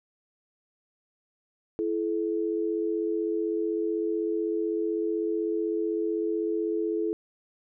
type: tone pair together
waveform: sine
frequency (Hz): 333.7 / 429.6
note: E4 / A4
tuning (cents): +21 / -41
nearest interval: major third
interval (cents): 438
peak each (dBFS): -28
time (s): 1.79-7.13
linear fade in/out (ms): 0
effects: none